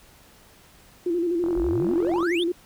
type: tone with vibrato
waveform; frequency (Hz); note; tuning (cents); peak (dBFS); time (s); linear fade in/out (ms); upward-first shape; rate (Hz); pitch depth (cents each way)
sine; 344.4; F4; -24; -21; 1.06-2.52; 5; square; 12; 54
type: click train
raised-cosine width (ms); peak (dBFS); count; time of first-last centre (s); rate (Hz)
1; -22; 36; 1.44-2.228; 44.4
type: exponential sweep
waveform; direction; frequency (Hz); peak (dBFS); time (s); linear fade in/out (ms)
triangle; up; 38.89 to 3761; -25; 1.56-2.44; 10
effects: pink hiss -53 dBFS RMS until 2.65 s